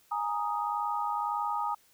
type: chord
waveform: sine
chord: Ab suspended second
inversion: none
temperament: equal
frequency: 830.6 / 932.3 / 1244.5 Hz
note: Ab5 / Bb5 / Eb6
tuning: 0 / 0 / 0 cents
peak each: -33 dBFS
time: 0.11-1.75 s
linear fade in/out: 10 ms
effects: white hiss -64 dBFS RMS until 1.93 s